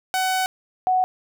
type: tone pair in turn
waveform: sawtooth / sine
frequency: 750 / 741.8 Hz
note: F#5 / F#5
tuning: +23 / +4 cents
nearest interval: unison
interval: 19 cents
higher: first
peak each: -16 dBFS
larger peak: neither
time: 0.14-0.46 / 0.87-1.04 s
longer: first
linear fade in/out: 0 ms
effects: none